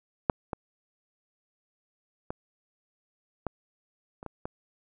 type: clicks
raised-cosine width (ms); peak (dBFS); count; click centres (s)
1; -7 / -17 / -19 / -16 / -28 / -23 / -20; 7; 0.298 / 0.532 / 2.305 / 3.467 / 4.229 / 4.263 / 4.455
effects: none